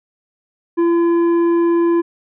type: tone with tanh clipping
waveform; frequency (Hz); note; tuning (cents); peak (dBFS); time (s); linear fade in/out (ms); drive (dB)
sine; 339.6; F4; -48; -13; 0.77-2.02; 20; 8
effects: none